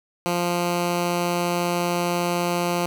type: tone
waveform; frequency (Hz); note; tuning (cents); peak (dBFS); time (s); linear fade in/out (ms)
10% pulse; 174.61; F3; 0; -13; 0.26-2.86; 0
effects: none

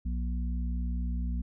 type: harmonic tone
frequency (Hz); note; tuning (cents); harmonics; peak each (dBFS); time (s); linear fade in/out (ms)
60.3; B1; -41; 1 / 3 / 4; -29 / -39 / -41; 0.05-1.42; 10
effects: none

